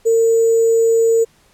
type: tone with sample-and-hold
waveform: sine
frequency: 455.1 Hz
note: A#4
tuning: 42 cents flat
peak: -10 dBFS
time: 0.05-1.25 s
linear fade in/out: 20 ms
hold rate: 7350 Hz
effects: pink hiss -54 dBFS RMS until 1.53 s + low-pass 12000 Hz 12 dB/octave